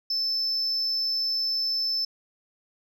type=tone; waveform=sine; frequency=5274 Hz; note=E8; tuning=in tune; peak=-22 dBFS; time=0.1-2.05 s; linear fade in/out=5 ms; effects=tanh soft clip ceiling -22 dBFS